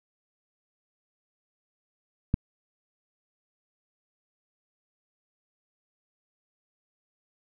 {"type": "click", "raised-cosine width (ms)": 5, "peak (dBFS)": -10, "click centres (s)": 2.341, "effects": []}